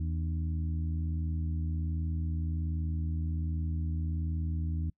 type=harmonic tone with a mistuned harmonic; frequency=81.3 Hz; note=E2; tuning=23 cents flat; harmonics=1 / 2 / 3 / 4; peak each=-30 / -38 / -45 / -46 dBFS; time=0-4.9 s; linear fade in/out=5 ms; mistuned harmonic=4; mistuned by=-120 cents; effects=noise-tail reverb RT60 0.1 s tail -26 dB re dry

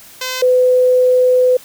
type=tone pair in turn; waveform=5% pulse / sine; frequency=512 / 504.1 Hz; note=C5 / B4; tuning=-38 / +35 cents; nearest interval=unison; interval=27 cents; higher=first; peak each=-8 / -8 dBFS; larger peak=neither; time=0.21-0.42 / 0.42-1.57 s; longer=second; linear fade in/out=5 ms; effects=white hiss -40 dBFS RMS until 1.64 s

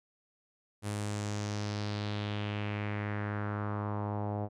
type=tone with low-pass filter sweep; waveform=sawtooth; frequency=103.83 Hz; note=G#2; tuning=in tune; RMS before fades=-35 dBFS; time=0.82-4.49 s; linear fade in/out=50 ms; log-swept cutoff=10000 to 700 Hz; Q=2.6; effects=none

